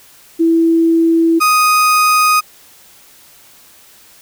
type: tone pair in turn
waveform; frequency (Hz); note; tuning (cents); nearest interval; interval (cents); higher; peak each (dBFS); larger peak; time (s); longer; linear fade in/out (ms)
sine / 35% pulse; 330 / 1245.9; E4 / D#6; +2 / +2; octave + major seventh; 2300; second; -8 / -7; second; 0.39-1.4 / 1.4-2.41; neither; 20
effects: white hiss -44 dBFS RMS until 4.21 s